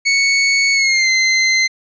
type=tone with pitch glide; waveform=sawtooth; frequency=2217 to 2069 Hz; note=C#7 to C7; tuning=0 to -20 cents; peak=-8 dBFS; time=0.05-1.68 s; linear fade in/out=20 ms; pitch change=-120 cents; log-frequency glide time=0.73-1.09 s; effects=resampled to 16000 Hz